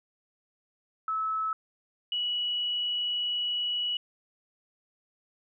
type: tone pair in turn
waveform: sine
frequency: 1300 / 2933 Hz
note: E6 / F#7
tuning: -24 / -16 cents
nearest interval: octave + major second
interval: 1408 cents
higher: second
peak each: -27 dBFS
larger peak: neither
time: 1.08-1.53 / 2.12-3.97 s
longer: second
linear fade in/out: 2 ms
effects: none